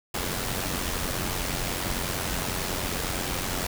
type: noise with amplitude modulation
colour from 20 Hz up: pink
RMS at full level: -27 dBFS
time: 0.14-3.67 s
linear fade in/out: 5 ms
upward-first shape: sine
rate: 90.9 Hz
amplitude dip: 55%
effects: none